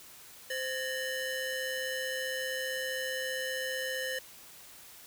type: ring-modulated tone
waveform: 30% pulse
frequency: 1174.7 Hz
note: D6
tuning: in tune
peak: -27 dBFS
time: 0.5-4.19 s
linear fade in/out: 5 ms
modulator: 655 Hz
effects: white hiss -52 dBFS RMS until 5.06 s